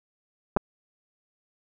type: clicks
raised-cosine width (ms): 1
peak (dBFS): -9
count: 2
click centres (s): 0.565 / 0.57
effects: none

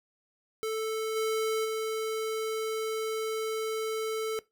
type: tone with level steps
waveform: square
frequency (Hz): 440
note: A4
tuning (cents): 0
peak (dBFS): -30 / -27 / -30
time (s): 0.63-4.39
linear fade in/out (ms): 0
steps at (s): 1.15 / 1.64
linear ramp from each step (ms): 20
effects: noise-tail reverb RT60 0.2 s tail -20 dB re dry

